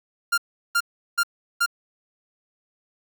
45% pulse tone bursts, 1396.9 Hz, F6, in tune, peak -18 dBFS, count 4, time 0.32-1.662 s, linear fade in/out 10 ms, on 58 ms, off 370 ms, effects none

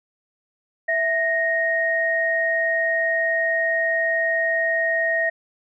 sine tone pair together, 657.9 / 1864.7 Hz, E5 / A#6, -4 / 0 cents, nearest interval octave + tritone, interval 1804 cents, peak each -23 / -20 dBFS, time 0.88-5.3 s, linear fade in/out 10 ms, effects none

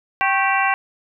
harmonic tone with a mistuned harmonic, 390 Hz, G4, 9 cents flat, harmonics 2 / 3 / 4 / 5 / 6 / 7, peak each -20 / -22 / -23 / -24 / -25 / -25 dBFS, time 0.21-0.74 s, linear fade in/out 0 ms, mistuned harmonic 3, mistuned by -110 cents, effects none

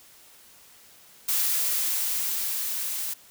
blue noise with level ramp, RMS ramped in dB -24 to -31 dBFS, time 1.28-3.14 s, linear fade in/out 10 ms, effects white hiss -53 dBFS RMS until 3.3 s

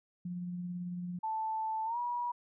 sine tone with tremolo, 177.4 Hz, F3, 27 cents sharp, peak -35 dBFS, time 0.25-1.19 s, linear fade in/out 5 ms, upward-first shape sine, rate 18 Hz, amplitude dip 25%
sine tone with pitch glide, 880 to 965.2 Hz, A5 to B5, 0 to -40 cents, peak -32 dBFS, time 1.23-2.32 s, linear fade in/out 10 ms, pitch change +160 cents, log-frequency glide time 1.85-1.98 s
effects none

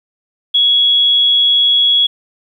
sine tone, 3346 Hz, G#7, 12 cents sharp, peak -8 dBFS, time 0.54-2.07 s, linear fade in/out 10 ms, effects 8-bit

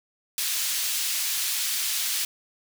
pink high-pass noise, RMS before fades -27 dBFS, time 0.38-2.25 s, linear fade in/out 2 ms, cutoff 3300 Hz, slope 12 dB/octave, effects none

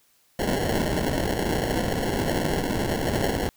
violet noise with sample-and-hold, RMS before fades -25 dBFS, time 0.39-3.49 s, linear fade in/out 0 ms, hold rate 1225 Hz, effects white hiss -63 dBFS RMS until 3.56 s

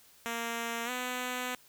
5% pulse tone with pitch glide, 232.2 to 250.3 Hz, A#3 to B3, -7 to +23 cents, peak -22 dBFS, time 0.26-1.55 s, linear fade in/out 0 ms, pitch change +130 cents, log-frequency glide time 0.85-0.9 s, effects white hiss -60 dBFS RMS until 1.68 s

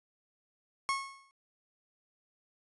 30% pulse tone with exponential decay, 1093 Hz, C#6, 25 cents flat, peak -24 dBFS, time 0.89-1.31 s, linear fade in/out 0 ms, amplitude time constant 91 ms, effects resampled to 24000 Hz

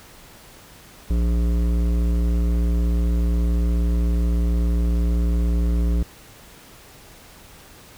sine tone with hard clipping, 58.27 Hz, A#1, in tune, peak -19 dBFS, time 1.1-6.03 s, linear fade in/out 5 ms, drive 13 dB, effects pink hiss -46 dBFS RMS until 7.97 s

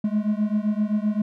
triangle beating tone pair, 207.7 / 215.4 Hz, G#3 / A3, 0 / -37 cents, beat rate 7.7 Hz, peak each -21 / -22 dBFS, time 0.04-1.22 s, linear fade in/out 5 ms, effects none

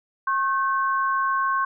sine tone pair together, 1084 / 1536.6 Hz, C#6 / G6, -39 / -35 cents, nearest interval tritone, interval 604 cents, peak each -21 / -26 dBFS, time 0.27-1.65 s, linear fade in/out 5 ms, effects none

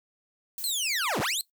violet noise with exponential decay, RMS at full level -35 dBFS, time 0.58-1.5 s, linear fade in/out 2 ms, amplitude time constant 200 ms
20% pulse linear two-way sweep, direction down then up, 4316 to 91.3 to 4316 Hz, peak -21 dBFS, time 0.64-1.41 s, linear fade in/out 0 ms, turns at 1.2 s
effects noise-tail reverb RT60 0.1 s tail -19 dB re dry

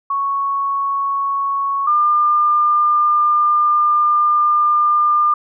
sine tone pair in turn, 1108.7 / 1201.4 Hz, C#6 / D6, 0 / +39 cents, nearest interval minor second, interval 139 cents, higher second, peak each -16 / -11 dBFS, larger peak second, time 0.1-1.87 / 1.87-5.34 s, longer second, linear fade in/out 5 ms, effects none

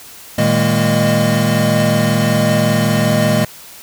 square tone cluster, 115.3 / 156.4 / 204.2 / 229.5 / 614 Hz, A#2 / D#3 / G#3 / A#3 / D#5, -19 / +9 / -29 / -27 / -23 cents, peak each -19 dBFS, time 0.38-3.45 s, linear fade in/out 5 ms, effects white hiss -37 dBFS RMS until 3.82 s

